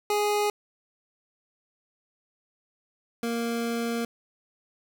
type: tone pair in turn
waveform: 25% pulse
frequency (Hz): 415.3 / 233.1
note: G#4 / A#3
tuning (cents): 0 / 0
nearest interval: minor seventh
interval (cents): 1000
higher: first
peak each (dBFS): -19 / -23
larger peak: first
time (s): 0.1-0.5 / 3.23-4.05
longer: second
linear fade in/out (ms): 2
effects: none